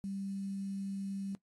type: tone with quantisation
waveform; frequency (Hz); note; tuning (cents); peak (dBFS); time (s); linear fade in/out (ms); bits
sine; 196; G3; 0; -36; 0.04-1.35; 0; 10
effects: noise-tail reverb RT60 0.1 s tail -20 dB re dry + AAC 32 kbps